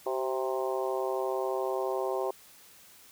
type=harmonic tone with a mistuned harmonic; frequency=131.5 Hz; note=C3; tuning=9 cents sharp; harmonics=3 / 4 / 5 / 6 / 7 / 8; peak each=-32 / -34 / -36 / -38 / -39 / -40 dBFS; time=0.06-2.31 s; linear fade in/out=5 ms; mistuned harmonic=3; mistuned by=-39 cents; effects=white hiss -55 dBFS RMS until 3.11 s